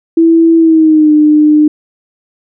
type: tone with pitch glide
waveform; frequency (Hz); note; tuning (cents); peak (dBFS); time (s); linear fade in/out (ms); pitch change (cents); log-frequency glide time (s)
sine; 329.6 to 302.2; E4 to D4; 0 to +50; -3; 0.17-1.68; 5; -150; 0.57-1.12
effects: none